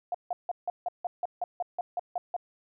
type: tone bursts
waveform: sine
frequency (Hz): 710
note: F5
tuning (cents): +28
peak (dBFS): -27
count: 13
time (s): 0.12-2.365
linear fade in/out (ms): 2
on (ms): 25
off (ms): 160
effects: none